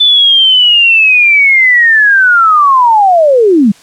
sine linear sweep, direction down, 3520 to 185 Hz, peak -3 dBFS, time 0-3.72 s, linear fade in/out 10 ms, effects white hiss -40 dBFS RMS until 3.82 s + low-pass 8000 Hz 12 dB/octave

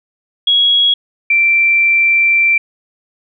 sine tone pair in turn, 3322 / 2349 Hz, G#7 / D7, 0 / 0 cents, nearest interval tritone, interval 600 cents, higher first, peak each -8 dBFS, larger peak neither, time 0.47-0.94 / 1.3-2.58 s, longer second, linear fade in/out 5 ms, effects none

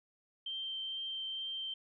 sine tone with vibrato, 3136 Hz, G7, in tune, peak -37 dBFS, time 0.46-1.74 s, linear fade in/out 5 ms, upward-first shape triangle, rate 2.2 Hz, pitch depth 8 cents each way, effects none

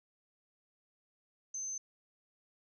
sine tone, 6200 Hz, G8, 20 cents flat, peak -37 dBFS, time 1.54-1.78 s, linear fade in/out 5 ms, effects none

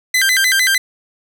sawtooth tone with vibrato, 1786 Hz, A6, 25 cents sharp, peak -8 dBFS, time 0.14-0.78 s, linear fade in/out 5 ms, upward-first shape square, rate 6.6 Hz, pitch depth 210 cents each way, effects none

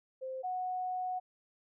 sine tone pair in turn, 522 / 736 Hz, C5 / F#5, -4 / -9 cents, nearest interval tritone, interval 595 cents, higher second, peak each -37 / -33 dBFS, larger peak second, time 0.21-0.43 / 0.43-1.2 s, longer second, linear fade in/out 20 ms, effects none

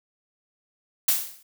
blue noise with exponential decay, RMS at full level -17 dBFS, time 1.08-1.43 s, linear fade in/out 5 ms, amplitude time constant 76 ms, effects none

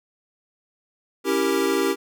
square chord, C# diminished seventh, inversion none, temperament equal, 277.2 / 329.6 / 392 / 466.2 Hz, C#4 / E4 / G4 / Bb4, 0 / 0 / 0 / 0 cents, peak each -27 / -27 / -23 / -28 dBFS, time 1.24-1.96 s, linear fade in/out 50 ms, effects none

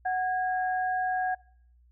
sine tone pair together, 740 / 1638.4 Hz, F#5 / G#6, 0 / -24 cents, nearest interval octave + major second, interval 1376 cents, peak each -26 / -33 dBFS, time 0.05-1.35 s, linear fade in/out 10 ms, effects noise-tail reverb RT60 0.6 s tail -23 dB re dry + added 60 Hz sine -57 dBFS peak until 1.91 s

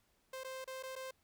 sawtooth tone with dropouts, 523.3 Hz, C5, in tune, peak -39 dBFS, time 0.33-1.11 s, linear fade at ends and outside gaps 5 ms, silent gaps 0.436-0.445 / 0.644-0.675 / 0.827-0.834 / 0.955-0.961 s, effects pink hiss -75 dBFS RMS until 1.23 s

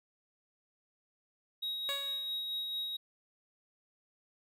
triangle tone with tremolo, 3800 Hz, A#7, 33 cents sharp, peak -32 dBFS, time 1.62-2.97 s, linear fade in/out 10 ms, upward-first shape sine, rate 4.5 Hz, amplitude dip 30%
10% pulse tone with exponential decay, 560 Hz, C#5, 18 cents sharp, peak -27 dBFS, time 1.89-2.4 s, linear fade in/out 0 ms, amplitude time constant 110 ms
effects none

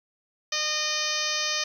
harmonic tone with a mistuned harmonic, 612 Hz, D#5, 29 cents flat, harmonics 1 / 2 / 3 / 4 / 5 / 6 / 7 / 8 / 9 / 10, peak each -38 / -36 / -34 / -34 / -34 / -35 / -35 / -33 / -34 / -32 dBFS, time 0.52-1.64 s, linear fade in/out 5 ms, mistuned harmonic 1, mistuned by -21 cents, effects 9-bit

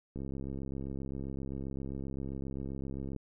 click train, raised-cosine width 3 ms, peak -27 dBFS, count 204, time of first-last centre 0.16-3.163 s, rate 67.6 Hz, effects none

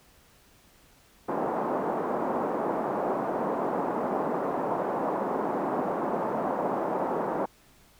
white band-pass noise, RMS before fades -29 dBFS, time 1.28-7.46 s, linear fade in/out 10 ms, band 190 to 940 Hz, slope 24 dB/octave, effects pink hiss -59 dBFS RMS until 7.99 s

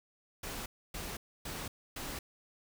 pink noise bursts, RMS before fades -41 dBFS, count 4, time 0.43-2.19 s, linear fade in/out 5 ms, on 230 ms, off 280 ms, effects none

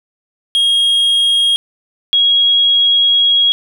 triangle / sine tone pair in turn, 3265 / 3303 Hz, G#7 / G#7, -30 / -10 cents, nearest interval unison, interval 20 cents, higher second, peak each -8 dBFS, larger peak neither, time 0.55-1.56 / 2.13-3.52 s, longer second, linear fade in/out 0 ms, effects none

